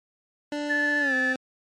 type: tone with pitch glide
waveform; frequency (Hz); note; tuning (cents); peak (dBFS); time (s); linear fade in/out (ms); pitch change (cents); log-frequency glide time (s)
25% pulse; 293.7 to 260.1; D4 to C4; 0 to -10; -24; 0.52-1.36; 2; -210; 1-1.14
type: tone with vibrato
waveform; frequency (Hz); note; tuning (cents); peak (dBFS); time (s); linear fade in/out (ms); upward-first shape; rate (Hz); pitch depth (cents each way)
sine; 1739; A6; -21; -22; 0.69-1.34; 20; triangle; 15; 15
effects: low-pass 6000 Hz 12 dB/octave + MP3 64 kbps